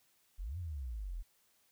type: exponential two-way sweep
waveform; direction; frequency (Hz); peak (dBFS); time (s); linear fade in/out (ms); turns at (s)
sine; up then down; 38.07 to 92.5 to 38.07; -38; 0.38-1.23; 20; 0.58
effects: white hiss -72 dBFS RMS until 1.71 s